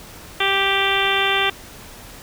harmonic tone, 392 Hz, G4, in tune, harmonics 1 / 2 / 3 / 4 / 5 / 6 / 7 / 8 / 9, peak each -25 / -25 / -25 / -25 / -25 / -25 / -25 / -25 / -25 dBFS, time 0.4-1.5 s, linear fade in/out 5 ms, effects pink hiss -40 dBFS RMS until 2.22 s

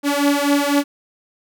sawtooth beating tone pair, 283.7 / 287.7 Hz, C#4 / D4, +40 / -36 cents, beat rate 4 Hz, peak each -14 dBFS, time 0.03-0.84 s, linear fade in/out 50 ms, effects none

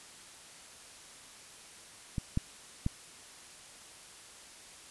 clicks, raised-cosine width 5 ms, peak -20 / -16 / -17 dBFS, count 3, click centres 2.182 / 2.374 / 2.864 s, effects white hiss -52 dBFS RMS until 4.9 s + resampled to 24000 Hz

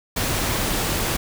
pink noise, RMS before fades -23 dBFS, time 0.16-1.17 s, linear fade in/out 10 ms, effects none

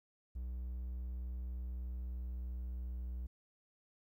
triangle tone with pitch glide, 61.74 to 61.35 Hz, B1 to B1, 0 to -11 cents, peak -37 dBFS, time 0.35-3.27 s, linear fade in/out 10 ms, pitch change -11 cents, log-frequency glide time 1.39-2.95 s, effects 13-bit

